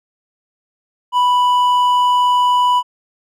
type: tone with hard clipping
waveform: sine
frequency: 987.8 Hz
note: B5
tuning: in tune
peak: -12 dBFS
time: 1.12-2.83 s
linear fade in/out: 50 ms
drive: 5 dB
effects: none